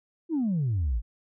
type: exponential sweep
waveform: sine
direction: down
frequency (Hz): 349.2 to 49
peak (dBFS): -22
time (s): 0.29-1.02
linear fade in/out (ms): 50
effects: tanh soft clip ceiling -21 dBFS